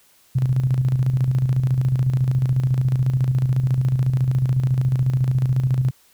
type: tone with tremolo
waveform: sine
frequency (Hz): 129.2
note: C3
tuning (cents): -21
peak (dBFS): -14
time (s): 0.35-5.91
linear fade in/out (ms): 10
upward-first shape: square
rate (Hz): 14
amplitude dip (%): 50
effects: white hiss -56 dBFS RMS until 6.13 s